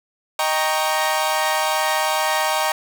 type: chord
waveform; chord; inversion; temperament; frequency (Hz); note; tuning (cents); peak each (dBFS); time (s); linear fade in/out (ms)
sawtooth; Eb dominant seventh; none; equal; 622.3 / 784 / 932.3 / 1108.7; Eb5 / G5 / Bb5 / Db6; 0 / 0 / 0 / 0; -20 / -20 / -19 / -22; 0.39-2.72; 2
effects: none